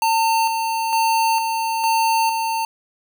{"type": "tone with tremolo", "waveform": "square", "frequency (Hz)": 900, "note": "A5", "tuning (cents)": 39, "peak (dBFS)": -16, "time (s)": [0.02, 2.65], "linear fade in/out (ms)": 2, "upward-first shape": "square", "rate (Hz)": 1.1, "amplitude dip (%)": 40, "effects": ["9-bit"]}